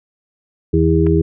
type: harmonic tone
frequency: 81.3 Hz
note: E2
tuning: 23 cents flat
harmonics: 1 / 2 / 4 / 5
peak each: -16 / -16 / -16 / -16 dBFS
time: 0.73-1.22 s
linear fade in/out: 10 ms
type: clicks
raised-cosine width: 0.5 ms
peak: -19 dBFS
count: 2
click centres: 1.066 / 1.069 s
effects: none